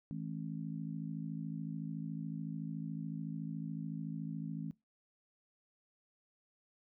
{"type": "harmonic tone", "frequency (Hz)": 53.8, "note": "A1", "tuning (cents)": -38, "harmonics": [3, 4, 5], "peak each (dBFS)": [-41, -43, -45], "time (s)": [0.11, 4.71], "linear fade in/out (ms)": 0, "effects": ["noise-tail reverb RT60 0.2 s tail -21 dB re dry"]}